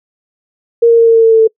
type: tone with pitch steps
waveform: sine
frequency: 466.2 / 463 / 459.8 / 456.6 / 453.5 / 450.3 / 447.2 / 444.1 Hz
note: A#4 / A#4 / A#4 / A#4 / A#4 / A4 / A4 / A4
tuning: 0 / -12 / -24 / -36 / -48 / +40 / +28 / +16 cents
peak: -3 dBFS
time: 0.82-1.476 s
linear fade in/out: 10 ms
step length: 82 ms
effects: noise-tail reverb RT60 0.1 s tail -25 dB re dry